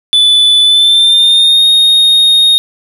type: tone with pitch glide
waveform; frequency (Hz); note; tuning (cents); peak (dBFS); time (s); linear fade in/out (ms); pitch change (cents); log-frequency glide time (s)
triangle; 3484 to 3713; A7 to A#7; -18 to -8; -3; 0.13-2.58; 0; +110; 0.62-1.66
effects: none